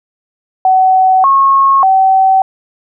sine tone with pitch steps, 753 / 1090 / 765 Hz, F#5 / C#6 / G5, +30 / -29 / -42 cents, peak -5 dBFS, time 0.65-2.42 s, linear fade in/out 2 ms, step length 590 ms, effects none

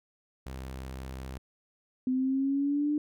sawtooth tone, 65.41 Hz, C2, in tune, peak -34 dBFS, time 0.46-1.38 s, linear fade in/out 5 ms
sine exponential sweep, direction up, 254.3 to 300 Hz, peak -25 dBFS, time 2.07-2.98 s, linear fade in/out 2 ms
effects none

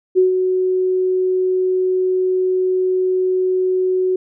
sine tone with ADSR envelope, 370.7 Hz, F#4, 3 cents sharp, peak -8 dBFS, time 0.15-4.16 s, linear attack 31 ms, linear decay 130 ms, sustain -6 dB, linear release 4 ms, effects none

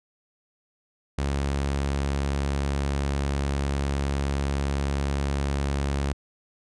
sawtooth tone, 69.8 Hz, C#2, 13 cents sharp, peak -20 dBFS, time 1.18-6.13 s, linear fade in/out 5 ms, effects resampled to 22050 Hz

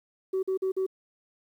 sine tone bursts, 379.1 Hz, F#4, 42 cents sharp, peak -23 dBFS, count 4, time 0.33-0.865 s, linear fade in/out 10 ms, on 100 ms, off 45 ms, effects tanh soft clip ceiling -22 dBFS + 10-bit

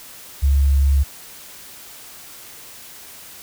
sine tone, 69.3 Hz, C#2, in tune, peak -12 dBFS, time 0.42-1.04 s, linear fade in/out 20 ms, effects white hiss -40 dBFS RMS until 3.42 s

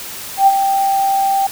sine tone with ADSR envelope, 784 Hz, G5, in tune, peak -4 dBFS, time 0.37-1.47 s, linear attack 100 ms, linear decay 37 ms, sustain -8 dB, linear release 6 ms, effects white hiss -29 dBFS RMS until 1.51 s

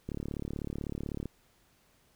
click train, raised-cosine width 3 ms, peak -23 dBFS, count 43, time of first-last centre 0.09-1.257 s, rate 36 Hz, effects pink hiss -67 dBFS RMS until 2.15 s

